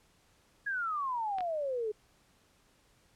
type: exponential sweep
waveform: sine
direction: down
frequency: 1678 to 415.3 Hz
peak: -31 dBFS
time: 0.66-1.92 s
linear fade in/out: 10 ms
type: clicks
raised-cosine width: 0.3 ms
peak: -27 dBFS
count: 2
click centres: 1.385 / 1.407 s
effects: pink hiss -67 dBFS RMS until 3.15 s + low-pass 11000 Hz 12 dB/octave